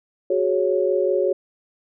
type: chord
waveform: sine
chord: F# suspended second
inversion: none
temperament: equal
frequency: 370 / 415.3 / 554.4 Hz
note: F#4 / G#4 / C#5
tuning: 0 / 0 / 0 cents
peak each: -21 / -23 / -21 dBFS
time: 0.3-1.33 s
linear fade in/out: 5 ms
effects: none